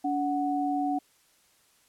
sine tone pair together, 286.3 / 740 Hz, D4 / F#5, -44 / 0 cents, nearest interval octave + major third, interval 1644 cents, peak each -28 dBFS, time 0.04-0.99 s, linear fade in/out 10 ms, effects white hiss -64 dBFS RMS until 1.88 s + low-pass 12000 Hz 12 dB/octave

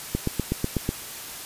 click train, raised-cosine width 3 ms, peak -10 dBFS, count 7, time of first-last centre 0.15-0.891 s, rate 8.1 Hz, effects white hiss -37 dBFS RMS until 1.45 s + resampled to 32000 Hz

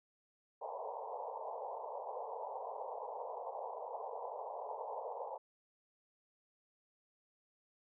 white band-pass noise, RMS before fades -44 dBFS, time 0.61-5.38 s, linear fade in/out 10 ms, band 440 to 1000 Hz, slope 96 dB/octave, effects none

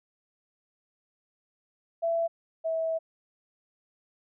sine tone pair in turn, 668 / 649.7 Hz, E5 / E5, +23 / -25 cents, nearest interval unison, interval 48 cents, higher first, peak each -24 / -26 dBFS, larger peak first, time 2.02-2.28 / 2.64-2.99 s, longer second, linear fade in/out 20 ms, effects none

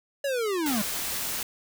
square linear sweep, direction down, 574 to 196 Hz, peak -26 dBFS, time 0.24-0.82 s, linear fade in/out 5 ms
white noise, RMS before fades -31 dBFS, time 0.66-1.43 s, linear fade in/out 2 ms
effects none

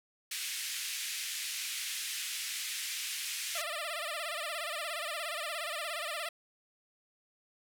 pink band-pass noise, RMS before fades -38 dBFS, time 0.31-3.62 s, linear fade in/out 5 ms, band 2100 to 13000 Hz, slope 24 dB/octave
10% pulse tone with vibrato, 637 Hz, D#5, 41 cents sharp, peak -27 dBFS, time 3.55-6.29 s, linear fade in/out 5 ms, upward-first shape sine, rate 17 Hz, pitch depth 140 cents each way
effects none

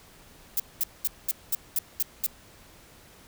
violet noise bursts, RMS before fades -25 dBFS, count 8, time 0.57-2.264 s, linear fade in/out 2 ms, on 28 ms, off 210 ms, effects pink hiss -53 dBFS RMS until 3.27 s

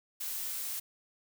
blue noise, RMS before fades -37 dBFS, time 0.2-0.8 s, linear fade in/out 10 ms, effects none

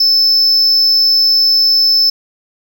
triangle tone with amplitude modulation, 5260 Hz, E8, 5 cents flat, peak -5 dBFS, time 0-2.1 s, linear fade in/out 5 ms, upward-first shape sine, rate 217 Hz, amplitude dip 30%, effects none

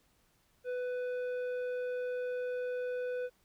sine tone with tanh clipping, 497.6 Hz, B4, 13 cents sharp, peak -35 dBFS, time 0.64-3.3 s, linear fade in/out 50 ms, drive 9 dB, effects pink hiss -71 dBFS RMS until 3.44 s

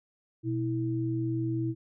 sine tone pair together, 122.6 / 325.8 Hz, B2 / E4, -12 / -20 cents, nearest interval octave + perfect fourth, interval 1692 cents, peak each -30 / -30 dBFS, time 0.43-1.75 s, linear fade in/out 50 ms, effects none

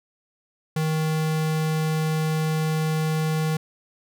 square tone, 157.1 Hz, D#3, 17 cents sharp, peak -22 dBFS, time 0.76-3.57 s, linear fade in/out 5 ms, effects none

